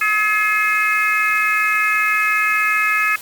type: harmonic tone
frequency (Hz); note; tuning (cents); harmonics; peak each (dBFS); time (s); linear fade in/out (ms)
425.1; G#4; +40; 3 / 4 / 5 / 6; -20 / -20 / -20 / -20; 0.01-3.16; 5
effects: white hiss -36 dBFS RMS until 3.21 s + Opus 48 kbps